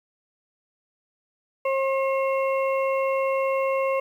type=harmonic tone with a mistuned harmonic; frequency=537 Hz; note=C5; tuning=45 cents sharp; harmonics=1 / 2 / 4 / 5; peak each=-22 / -28 / -34 / -36 dBFS; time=1.65-4 s; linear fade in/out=5 ms; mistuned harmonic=5; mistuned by=+26 cents; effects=9-bit